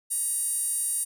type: tone with high-pass filter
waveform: sawtooth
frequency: 948 Hz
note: A#5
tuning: 29 cents sharp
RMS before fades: -28 dBFS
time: 0.1-1.05 s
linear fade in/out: 20 ms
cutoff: 9400 Hz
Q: 7.8
effects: none